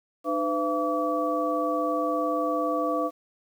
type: tone cluster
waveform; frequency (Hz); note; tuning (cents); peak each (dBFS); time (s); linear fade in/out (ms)
sine; 302.9 / 506 / 674 / 1147; D#4 / B4 / E5 / D6; -46 / +42 / +38 / -41; -29; 0.24-3.11; 50
effects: 9-bit